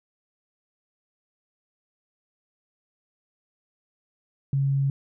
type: tone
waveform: sine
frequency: 137.7 Hz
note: C#3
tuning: 11 cents flat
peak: -20 dBFS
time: 4.53-4.9 s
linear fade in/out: 2 ms
effects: none